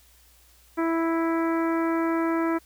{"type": "harmonic tone", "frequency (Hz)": 329.6, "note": "E4", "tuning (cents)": 0, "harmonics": [1, 2, 3, 4, 5, 6, 7], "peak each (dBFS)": [-23, -32, -32, -33, -38, -40, -43], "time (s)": [0.77, 2.59], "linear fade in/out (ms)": 20, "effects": ["added 60 Hz sine -58 dBFS peak until 2.65 s", "white hiss -58 dBFS RMS until 2.65 s"]}